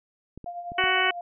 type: clicks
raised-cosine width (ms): 3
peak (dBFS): -27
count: 4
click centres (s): 0.376 / 0.443 / 0.719 / 0.839
type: tone with tremolo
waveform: sine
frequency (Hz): 698.5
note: F5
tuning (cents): 0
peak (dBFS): -30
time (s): 0.46-1.21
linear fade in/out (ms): 2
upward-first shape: triangle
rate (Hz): 10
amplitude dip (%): 65
type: harmonic tone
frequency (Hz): 372.8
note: F#4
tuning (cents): +13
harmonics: 1 / 2 / 3 / 4 / 5 / 6 / 7 / 8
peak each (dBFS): -31 / -30 / -29 / -27 / -28 / -27 / -33 / -28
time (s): 0.78-1.11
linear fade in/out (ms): 5
effects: none